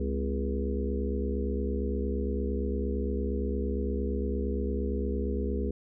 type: harmonic tone with a mistuned harmonic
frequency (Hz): 68.7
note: C#2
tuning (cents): -15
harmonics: 1 / 3 / 4 / 5 / 6 / 7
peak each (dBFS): -30 / -35 / -37 / -40 / -35 / -39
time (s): 0-5.71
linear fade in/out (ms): 5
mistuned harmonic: 4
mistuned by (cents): -100
effects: none